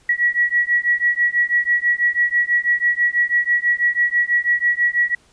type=beating tone pair; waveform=sine; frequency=1923 / 1929.1 Hz; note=B6 / B6; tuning=-47 / -41 cents; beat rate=6.1 Hz; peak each=-18 dBFS; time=0.09-5.15 s; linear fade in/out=5 ms; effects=pink hiss -55 dBFS RMS until 5.32 s + resampled to 22050 Hz